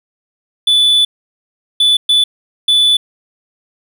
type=tone bursts at uneven times; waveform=triangle; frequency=3476 Hz; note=A7; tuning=22 cents flat; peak=-6 dBFS; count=4; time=0.67-1.05 / 1.8-1.97 / 2.09-2.24 / 2.68-2.97 s; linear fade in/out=5 ms; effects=none